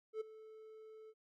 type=tone with ADSR envelope; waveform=triangle; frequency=437.3 Hz; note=A4; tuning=11 cents flat; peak=-34 dBFS; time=0.13-1.14 s; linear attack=77 ms; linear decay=12 ms; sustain=-17 dB; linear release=49 ms; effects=none